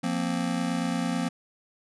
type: chord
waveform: square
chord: F suspended fourth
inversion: none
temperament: just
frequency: 174.61 / 232.8 / 261.9 Hz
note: F3 / Bb3 / C4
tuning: 0 / -2 / +2 cents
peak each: -31 dBFS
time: 0.03-1.29 s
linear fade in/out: 10 ms
effects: resampled to 24000 Hz